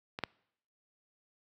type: clicks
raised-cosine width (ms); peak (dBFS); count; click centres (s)
0.3; -22 / -15; 2; 0.189 / 0.237
effects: noise-tail reverb RT60 0.7 s tail -25 dB re dry + high-pass 80 Hz 12 dB/octave